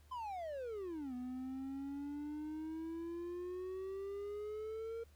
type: exponential two-way sweep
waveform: triangle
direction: down then up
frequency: 1046.5 to 246.9 to 462.5 Hz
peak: -39 dBFS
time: 0.11-5.04 s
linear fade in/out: 10 ms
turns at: 1.14 s
effects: added 74 Hz sine -61 dBFS peak until 5.15 s + pink hiss -71 dBFS RMS until 5.15 s